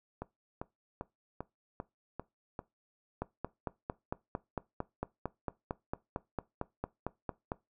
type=two click trains; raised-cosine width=1 ms; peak=-24 / -20 dBFS; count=7 / 20; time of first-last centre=0.22-2.592 / 3.22-7.519 s; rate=2.53 / 4.42 Hz; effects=noise-tail reverb RT60 0.2 s tail -20 dB re dry